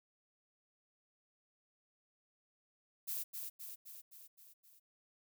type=noise with echo; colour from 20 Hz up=violet; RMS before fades=-40 dBFS; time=3.07-3.24 s; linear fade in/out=20 ms; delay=260 ms; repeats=6; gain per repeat=-4 dB; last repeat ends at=4.8 s; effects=none